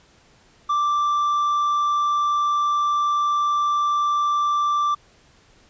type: tone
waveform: triangle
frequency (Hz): 1174.7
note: D6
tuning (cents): 0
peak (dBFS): -16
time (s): 0.69-4.95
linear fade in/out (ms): 10
effects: pink hiss -55 dBFS RMS until 5.69 s + resampled to 16000 Hz